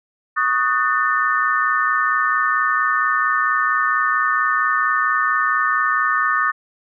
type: chord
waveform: sine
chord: D# half-diminished seventh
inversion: third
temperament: just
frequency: 1120.1 / 1244.5 / 1493.4 / 1792.1 Hz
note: C#6 / D#6 / F#6 / A6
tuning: +18 / 0 / +16 / +31 cents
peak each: -23 / -19 / -24 / -20 dBFS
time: 0.36-6.52 s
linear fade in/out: 20 ms
effects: none